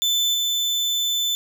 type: tone with level steps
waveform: 35% pulse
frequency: 3520 Hz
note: A7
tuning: in tune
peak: -16 / -18 dBFS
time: 0.02-1.35 s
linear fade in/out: 0 ms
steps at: 0.34 s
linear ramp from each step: 5 ms
effects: none